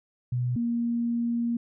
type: tone pair in turn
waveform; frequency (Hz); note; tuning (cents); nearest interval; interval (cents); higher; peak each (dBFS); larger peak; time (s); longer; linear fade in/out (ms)
sine; 123.47 / 235.3; B2 / A#3; 0 / +16; major seventh; 1116; second; -24; neither; 0.32-0.56 / 0.56-1.57; second; 5
effects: none